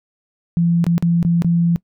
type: tone with dropouts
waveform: sine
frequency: 170.1 Hz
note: F3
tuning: 45 cents flat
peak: -12 dBFS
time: 0.57-1.76 s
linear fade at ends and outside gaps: 0 ms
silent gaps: 0.842-0.866 / 0.98-1.025 / 1.228-1.249 / 1.421-1.446 s
effects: noise-tail reverb RT60 0.1 s tail -22 dB re dry